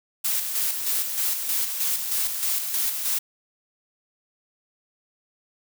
blue noise with tremolo, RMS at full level -24 dBFS, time 0.24-3.19 s, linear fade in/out 10 ms, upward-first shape square, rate 3.2 Hz, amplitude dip 45%, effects none

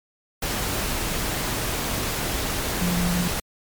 sine tone in noise, 176.2 Hz, F3, 16 cents sharp, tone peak -22 dBFS, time 2.81-3.28 s, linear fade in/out 5 ms, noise pink, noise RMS -26 dBFS, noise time 0.42-3.4 s, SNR +1 dB, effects MP3 96 kbps

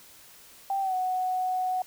sine tone with pitch glide, 784 to 740 Hz, G5 to F#5, 0 to 0 cents, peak -25 dBFS, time 0.7-1.82 s, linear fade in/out 2 ms, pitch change -100 cents, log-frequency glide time 0.81-0.94 s, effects white hiss -52 dBFS RMS until 1.86 s

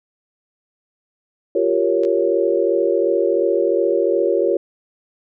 sine chord, G half-diminished seventh, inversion third, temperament equal, 349.2 / 392 / 466.2 / 554.4 Hz, F4 / G4 / Bb4 / Db5, 0 / 0 / 0 / 0 cents, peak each -20 dBFS, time 1.55-4.57 s, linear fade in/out 5 ms
clicks, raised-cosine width 0.2 ms, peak -22 dBFS, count 2, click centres 2.035 / 2.05 s
effects none

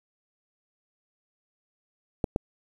clicks, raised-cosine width 2 ms, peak -11 dBFS, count 2, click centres 2.242 / 2.361 s, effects 8-bit

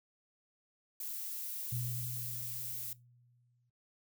violet noise, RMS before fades -41 dBFS, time 1-2.93 s, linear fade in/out 2 ms
sine tone with exponential decay, 121.4 Hz, B2, 29 cents flat, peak -34 dBFS, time 1.72-3.7 s, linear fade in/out 5 ms, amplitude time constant 430 ms
effects noise-tail reverb RT60 0.2 s tail -19 dB re dry

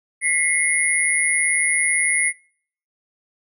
sine tone cluster, 1999 / 2157 / 9690 Hz, B6 / C#7 / D#9, +20 / -48 / -47 cents, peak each -21 dBFS, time 0.21-2.33 s, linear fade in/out 50 ms, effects noise-tail reverb RT60 0.6 s tail -26 dB re dry

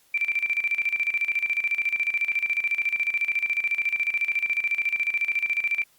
sine tone with tremolo, 2349 Hz, D7, in tune, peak -20 dBFS, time 0.14-5.84 s, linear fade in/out 5 ms, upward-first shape square, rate 14 Hz, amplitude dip 75%, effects white hiss -61 dBFS RMS until 5.98 s + Opus 48 kbps

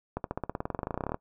accelerating click train, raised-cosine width 1 ms, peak -17 dBFS, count 23, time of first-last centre 0.17-1.144 s, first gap 72 ms, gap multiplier 0.95, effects noise-tail reverb RT60 0.1 s tail -20 dB re dry

